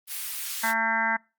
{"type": "high-pass noise", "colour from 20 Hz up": "white", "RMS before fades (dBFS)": -33, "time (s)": [0.07, 0.74], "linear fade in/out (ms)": 50, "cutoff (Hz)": 1800, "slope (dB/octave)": 12}
{"type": "harmonic tone", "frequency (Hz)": 225, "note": "A3", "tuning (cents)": 39, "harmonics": [1, 3, 4, 5, 6, 7, 8, 9], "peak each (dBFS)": [-36, -36, -27, -36, -35, -27, -33, -30], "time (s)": [0.63, 1.17], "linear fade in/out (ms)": 10}
{"effects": ["noise-tail reverb RT60 0.3 s tail -25 dB re dry", "Opus 32 kbps"]}